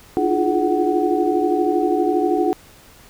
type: tone cluster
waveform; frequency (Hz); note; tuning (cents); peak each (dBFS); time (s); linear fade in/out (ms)
sine; 300.8 / 342.3 / 354.8 / 419.8 / 744; D4 / F4 / F4 / G#4 / F#5; +42 / -35 / +27 / +19 / +9; -22; 0.17-2.53; 0
effects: pink hiss -47 dBFS RMS until 3.09 s